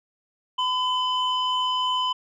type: tone pair together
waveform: sine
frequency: 1010 / 3027 Hz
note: B5 / F#7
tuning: +39 / +39 cents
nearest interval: octave + perfect fifth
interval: 1900 cents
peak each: -22 / -24 dBFS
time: 0.58-2.13 s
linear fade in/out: 10 ms
effects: tanh soft clip ceiling -17 dBFS